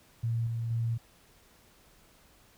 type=tone with tremolo; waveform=sine; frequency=115.5 Hz; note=A#2; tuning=16 cents flat; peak=-27 dBFS; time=0.23-0.98 s; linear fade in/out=10 ms; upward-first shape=square; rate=2.1 Hz; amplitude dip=30%; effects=pink hiss -61 dBFS RMS until 2.57 s